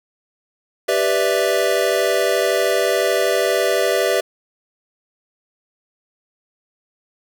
square chord, E minor seventh, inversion first, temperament equal, 392 / 493.9 / 587.3 / 659.3 Hz, G4 / B4 / D5 / E5, 0 / 0 / 0 / 0 cents, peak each -22 dBFS, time 0.88-4.21 s, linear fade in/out 10 ms, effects none

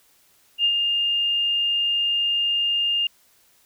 sine tone with ADSR envelope, 2816 Hz, F7, 14 cents sharp, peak -15 dBFS, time 0.58-3.07 s, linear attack 63 ms, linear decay 72 ms, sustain -4 dB, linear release 3 ms, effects white hiss -59 dBFS RMS until 3.65 s

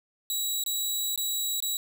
15% pulse tone with dropouts, 3889 Hz, B7, 27 cents flat, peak -20 dBFS, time 0.3-1.77 s, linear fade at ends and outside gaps 1 ms, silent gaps 0.638-0.662 / 1.16-1.176 / 1.603-1.624 s, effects none

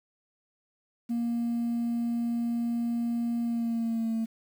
sine tone with pitch glide, 235.1 to 225 Hz, A#3 to A3, +15 to +39 cents, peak -24 dBFS, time 1.09-4.26 s, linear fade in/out 20 ms, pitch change -76 cents, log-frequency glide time 3.43-4.14 s, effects tanh soft clip ceiling -25 dBFS + 9-bit

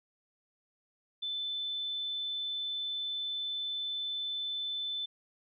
sine tone, 3520 Hz, A7, in tune, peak -33 dBFS, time 1.22-5.06 s, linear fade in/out 10 ms, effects none

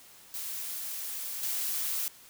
blue noise with level steps, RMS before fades -37 / -32 dBFS, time 0.34-2.08 s, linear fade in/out 0 ms, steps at 1.43 s, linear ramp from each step 2 ms, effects white hiss -54 dBFS RMS until 2.29 s

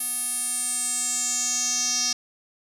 square tone with band-pass filter sweep, 246.9 Hz, B3, in tune, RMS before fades -26 dBFS, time 0-2.13 s, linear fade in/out 5 ms, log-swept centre 11000 to 5500 Hz, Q 6.5, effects none

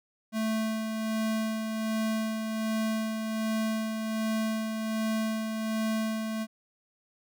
square tone with tremolo, 220 Hz, A3, in tune, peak -27 dBFS, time 0.32-6.47 s, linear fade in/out 50 ms, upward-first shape sine, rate 1.3 Hz, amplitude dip 40%, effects none

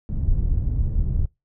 pink low-pass noise, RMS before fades -21 dBFS, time 0.09-1.26 s, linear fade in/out 2 ms, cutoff 100 Hz, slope 12 dB/octave, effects noise-tail reverb RT60 0.2 s tail -22 dB re dry

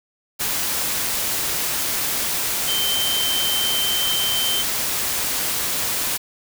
sine tone in noise, 3108 Hz, G7, 16 cents flat, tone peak -21 dBFS, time 2.67-4.63 s, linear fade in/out 20 ms, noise white, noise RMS -23 dBFS, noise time 0.39-6.18 s, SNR -1 dB, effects none

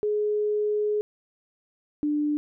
sine tone pair in turn, 420 / 296.7 Hz, G#4 / D4, +19 / +18 cents, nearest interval tritone, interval 601 cents, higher first, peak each -22 dBFS, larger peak neither, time 0.03-1.01 / 2.03-2.37 s, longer first, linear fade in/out 0 ms, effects none

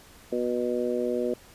harmonic tone, 122.2 Hz, B2, 18 cents flat, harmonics 2 / 3 / 4 / 5, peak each -31 / -29 / -29 / -33 dBFS, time 0.32-1.34 s, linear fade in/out 5 ms, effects pink hiss -52 dBFS RMS until 1.54 s + resampled to 32000 Hz

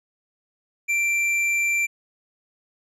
sine tone with hard clipping, 2354 Hz, D7, 3 cents sharp, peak -21 dBFS, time 0.88-1.87 s, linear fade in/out 20 ms, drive 7 dB, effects none

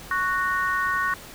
harmonic tone, 370 Hz, F#4, in tune, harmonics 3 / 4 / 5, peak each -25 / -26 / -27 dBFS, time 0.11-1.14 s, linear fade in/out 2 ms, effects pink hiss -42 dBFS RMS until 1.34 s

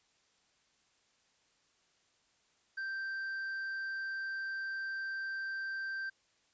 sine tone with hard clipping, 1567 Hz, G6, 1 cent flat, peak -37 dBFS, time 2.77-6.1 s, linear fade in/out 10 ms, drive 3 dB, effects white hiss -72 dBFS RMS until 6.53 s + resampled to 16000 Hz

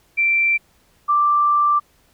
sine tone pair in turn, 2349 / 1176.5 Hz, D7 / D6, 0 / +3 cents, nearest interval octave, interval 1197 cents, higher first, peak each -14 / -13 dBFS, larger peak second, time 0.17-0.58 / 1.08-1.8 s, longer second, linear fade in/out 20 ms, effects pink hiss -58 dBFS RMS until 2.13 s

